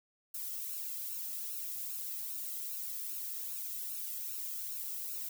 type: noise with flanger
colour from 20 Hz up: violet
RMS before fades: -40 dBFS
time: 0.34-5.29 s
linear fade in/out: 5 ms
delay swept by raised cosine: 0.73 to 1.57 ms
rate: 2.5 Hz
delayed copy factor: +0.7
effects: none